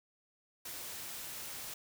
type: noise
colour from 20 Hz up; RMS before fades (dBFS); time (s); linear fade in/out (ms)
white; -44; 0.65-1.74; 5
effects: none